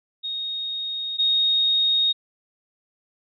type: tone pair in turn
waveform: sine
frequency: 3729 / 3729 Hz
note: A#7 / A#7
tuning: 0 / 0 cents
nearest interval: unison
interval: 0 cents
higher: neither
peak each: -26 / -17 dBFS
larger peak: second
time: 0.23-1.18 / 1.18-2.13 s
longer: neither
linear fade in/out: 20 ms
effects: none